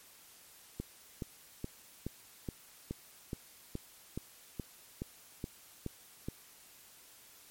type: click train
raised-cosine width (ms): 3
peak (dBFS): -24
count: 14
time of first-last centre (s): 0.8-6.285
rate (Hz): 2.37
effects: white hiss -58 dBFS RMS until 7.5 s + MP3 64 kbps